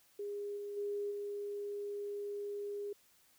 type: tone with level steps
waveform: sine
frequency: 408.3 Hz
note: G#4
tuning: 29 cents flat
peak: -38 / -40 / -35 / -38 dBFS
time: 0.19-2.93 s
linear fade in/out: 5 ms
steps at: 0.56 / 0.76 / 1.1 s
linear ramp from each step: 20 ms
effects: white hiss -68 dBFS RMS until 3.38 s

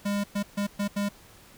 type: tone bursts at uneven times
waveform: square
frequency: 202.6 Hz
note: G#3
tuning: 43 cents flat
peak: -26 dBFS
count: 5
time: 0.05-0.24 / 0.35-0.43 / 0.57-0.67 / 0.79-0.88 / 0.96-1.09 s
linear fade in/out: 10 ms
effects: pink hiss -53 dBFS RMS until 1.57 s

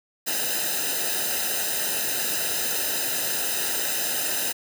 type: noise with comb filter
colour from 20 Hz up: white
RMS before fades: -26 dBFS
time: 0.26-4.53 s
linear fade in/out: 20 ms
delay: 0.89 ms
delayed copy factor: -0.85
effects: none

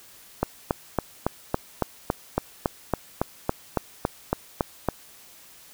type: click train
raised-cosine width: 1 ms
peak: -7 dBFS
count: 17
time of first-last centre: 0.43-4.887 s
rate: 3.59 Hz
effects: white hiss -50 dBFS RMS until 5.73 s

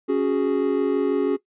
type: chord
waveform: triangle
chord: C# suspended fourth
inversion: none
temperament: just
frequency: 277.2 / 369.6 / 415.8 Hz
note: C#4 / F#4 / G#4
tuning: 0 / -2 / +2 cents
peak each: -21 dBFS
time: 0.08-1.37 s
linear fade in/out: 20 ms
effects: noise-tail reverb RT60 0.1 s tail -18 dB re dry + resampled to 8000 Hz

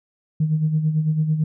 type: tone with tremolo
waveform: sine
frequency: 155.56 Hz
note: D#3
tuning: in tune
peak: -14 dBFS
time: 0.4-1.44 s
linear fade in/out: 5 ms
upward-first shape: sine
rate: 9 Hz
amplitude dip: 60%
effects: tanh soft clip ceiling -10 dBFS

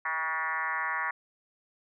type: tone with frequency modulation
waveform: sine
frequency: 1445 Hz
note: F#6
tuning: 41 cents flat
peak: -28 dBFS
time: 0.05-1.11 s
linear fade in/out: 5 ms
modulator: 162 Hz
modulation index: 3.4
effects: none

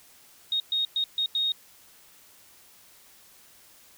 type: tone bursts at uneven times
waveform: sine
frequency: 3729 Hz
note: A#7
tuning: in tune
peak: -23 dBFS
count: 5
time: 0.52-0.6 / 0.72-0.85 / 0.96-1.04 / 1.18-1.26 / 1.35-1.52 s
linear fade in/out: 2 ms
effects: white hiss -55 dBFS RMS until 3.97 s

